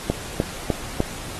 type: click train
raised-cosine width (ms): 2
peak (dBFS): -6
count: 4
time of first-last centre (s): 0.1-1.004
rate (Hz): 3.32
effects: pink hiss -35 dBFS RMS until 1.39 s + AAC 32 kbps